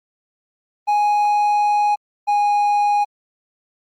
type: tone pair in turn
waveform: triangle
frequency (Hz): 830.6 / 824.4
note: G#5 / G#5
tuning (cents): 0 / -13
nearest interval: unison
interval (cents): 13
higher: first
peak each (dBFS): -12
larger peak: neither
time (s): 0.87-1.96 / 2.27-3.05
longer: first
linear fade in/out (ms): 20
effects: Opus 32 kbps